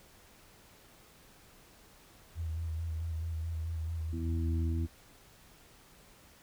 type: tone with vibrato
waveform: sine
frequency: 81.5 Hz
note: E2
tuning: 19 cents flat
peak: -33 dBFS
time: 2.35-4.88 s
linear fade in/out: 50 ms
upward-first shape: square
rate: 4.6 Hz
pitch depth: 31 cents each way
type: harmonic tone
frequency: 82.3 Hz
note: E2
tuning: 2 cents flat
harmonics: 1 / 2 / 3 / 4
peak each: -36 / -44 / -40 / -41 dBFS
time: 4.12-4.87 s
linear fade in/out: 20 ms
effects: pink hiss -59 dBFS RMS until 6.42 s